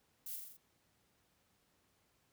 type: noise with echo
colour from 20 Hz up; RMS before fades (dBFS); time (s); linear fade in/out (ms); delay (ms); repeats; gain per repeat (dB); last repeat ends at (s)
violet; -45; 0.26-0.36; 5; 42; 5; -3; 0.57
effects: pink hiss -75 dBFS RMS until 2.32 s + high-pass 60 Hz 12 dB/octave